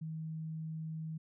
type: tone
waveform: sine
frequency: 159 Hz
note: D#3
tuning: 38 cents sharp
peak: -38 dBFS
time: 0.01-1.18 s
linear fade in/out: 10 ms
effects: none